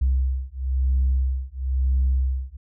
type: beating tone pair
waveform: sine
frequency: 64.9 / 65.9 Hz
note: C2 / C2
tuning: -13 / +13 cents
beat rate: 1 Hz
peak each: -21 dBFS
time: 0.01-2.57 s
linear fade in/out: 10 ms
effects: tanh soft clip ceiling -14 dBFS